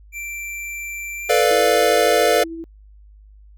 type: tone with pitch glide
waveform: square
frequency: 2349 to 2371 Hz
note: D7 to D7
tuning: 0 to +16 cents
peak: -28 dBFS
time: 0.12-1.45 s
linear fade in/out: 50 ms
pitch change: +16 cents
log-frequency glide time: 1.17-1.25 s
type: chord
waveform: square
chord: B half-diminished seventh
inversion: third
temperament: equal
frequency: 440 / 493.9 / 587.3 / 698.5 Hz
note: A4 / B4 / D5 / F5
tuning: 0 / 0 / 0 / 0 cents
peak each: -20 dBFS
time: 1.29-2.44 s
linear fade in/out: 10 ms
type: tone with tremolo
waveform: sine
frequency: 329.6 Hz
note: E4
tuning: in tune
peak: -27 dBFS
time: 1.51-2.64 s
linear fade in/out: 0 ms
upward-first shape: sine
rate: 13 Hz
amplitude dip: 30%
effects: added 51 Hz sine -43 dBFS peak until 3.57 s